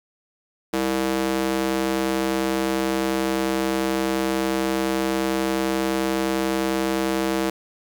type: tone with high-pass filter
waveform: square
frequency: 65.7 Hz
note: C2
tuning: 8 cents sharp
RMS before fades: -23 dBFS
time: 0.73-7.5 s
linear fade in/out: 5 ms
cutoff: 310 Hz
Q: 1.6
effects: 8-bit